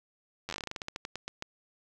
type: slowing click train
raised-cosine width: 0.2 ms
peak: -19 dBFS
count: 19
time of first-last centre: 0.49-1.424 s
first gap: 10 ms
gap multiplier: 1.17
effects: none